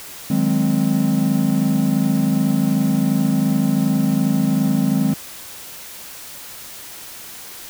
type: chord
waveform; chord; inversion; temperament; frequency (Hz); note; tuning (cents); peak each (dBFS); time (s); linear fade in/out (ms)
triangle; Ab dominant seventh; second; equal; 155.56 / 185 / 207.7 / 261.6; Eb3 / Gb3 / Ab3 / C4; 0 / 0 / 0 / 0; -20 / -20 / -17 / -18; 0.3-5.14; 5
effects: white hiss -36 dBFS RMS until 7.69 s